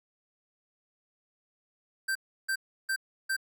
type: tone bursts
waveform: square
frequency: 1565 Hz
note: G6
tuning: 3 cents flat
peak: -28 dBFS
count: 4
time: 2.08-3.366 s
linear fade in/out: 10 ms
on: 74 ms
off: 330 ms
effects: none